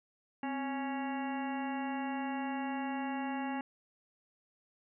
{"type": "harmonic tone with a mistuned harmonic", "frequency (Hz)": 277.2, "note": "C#4", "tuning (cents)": 0, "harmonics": [1, 2, 3, 4, 5, 6, 7, 8, 10], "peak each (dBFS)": [-36, -48, -39, -49, -53, -48, -49, -53, -50], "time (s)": [0.43, 3.61], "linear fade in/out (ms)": 2, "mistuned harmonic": 1, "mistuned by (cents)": -100, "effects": []}